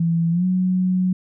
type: tone with pitch glide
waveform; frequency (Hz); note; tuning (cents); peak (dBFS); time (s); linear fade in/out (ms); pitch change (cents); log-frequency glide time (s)
sine; 166.9 to 184.12; E3 to F#3; +22 to -8; -16; 0-1.13; 5; +170; 0.31-0.45
effects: none